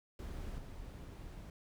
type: noise with level steps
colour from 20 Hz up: brown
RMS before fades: -44 / -48 dBFS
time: 0.19-1.5 s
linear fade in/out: 2 ms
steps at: 0.58 s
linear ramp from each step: 2 ms
effects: none